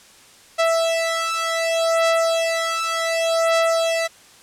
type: beating tone pair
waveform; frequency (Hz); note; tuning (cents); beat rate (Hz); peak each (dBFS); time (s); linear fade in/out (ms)
sawtooth; 659.3 / 659.97; E5 / E5; 0 / +2; 0.67; -17; 0.58-4.08; 20
effects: white hiss -48 dBFS RMS until 4.42 s + low-pass 9000 Hz 12 dB/octave